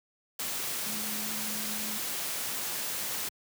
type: tone in noise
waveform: sine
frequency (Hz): 213.5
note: G#3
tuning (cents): +48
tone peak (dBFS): -41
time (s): 0.86-1.98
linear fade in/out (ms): 5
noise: white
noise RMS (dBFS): -34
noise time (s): 0.39-3.29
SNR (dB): -10
effects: high-pass 100 Hz 12 dB/octave